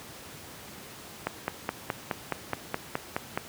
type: click train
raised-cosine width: 0.5 ms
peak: -12 dBFS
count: 11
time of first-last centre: 1.27-3.375 s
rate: 4.75 Hz
effects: pink hiss -45 dBFS RMS until 3.48 s + high-pass 100 Hz 12 dB/octave